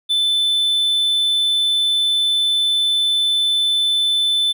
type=tone; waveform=triangle; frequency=3520 Hz; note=A7; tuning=in tune; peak=-13 dBFS; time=0.09-4.53 s; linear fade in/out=20 ms; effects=none